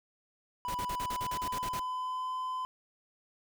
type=tone with pitch glide; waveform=triangle; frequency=987.8 to 1019.7 Hz; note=B5 to C6; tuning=0 to -45 cents; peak=-31 dBFS; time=0.65-2.65 s; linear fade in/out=0 ms; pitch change=+55 cents; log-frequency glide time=0.79-2.34 s
type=noise bursts; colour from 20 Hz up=pink; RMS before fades=-40 dBFS; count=11; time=0.68-1.796 s; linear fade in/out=5 ms; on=66 ms; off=39 ms
effects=none